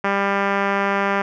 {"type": "tone with low-pass filter", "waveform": "5% pulse", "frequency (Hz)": 198.5, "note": "G3", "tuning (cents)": 22, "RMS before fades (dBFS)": -20, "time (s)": [0.04, 1.22], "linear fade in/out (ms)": 5, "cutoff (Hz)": 1900, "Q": 0.81, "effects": []}